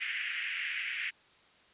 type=band-pass noise; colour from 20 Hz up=pink; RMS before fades=-36 dBFS; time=0-1.11 s; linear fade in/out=20 ms; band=1700 to 2900 Hz; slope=48 dB/octave; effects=white hiss -62 dBFS RMS until 1.73 s + resampled to 8000 Hz